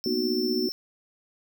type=tone; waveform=square; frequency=5370 Hz; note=E8; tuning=31 cents sharp; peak=-31 dBFS; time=0.04-0.72 s; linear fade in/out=0 ms
type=chord; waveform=sine; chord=B major seventh; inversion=third; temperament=just; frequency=231.5 / 246.9 / 308.7 / 370.4 Hz; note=A#3 / B3 / D#4 / F#4; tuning=-12 / 0 / -14 / +2 cents; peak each=-33 / -29 / -32 / -27 dBFS; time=0.06-0.69 s; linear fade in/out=2 ms
effects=none